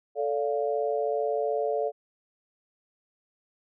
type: chord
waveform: sine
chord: D minor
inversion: second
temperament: equal with one note detuned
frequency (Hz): 440 / 575.9 / 698.5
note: A4 / D5 / F5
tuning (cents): 0 / -34 / 0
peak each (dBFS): -28 / -29 / -31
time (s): 0.15-1.92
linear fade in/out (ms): 50
effects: none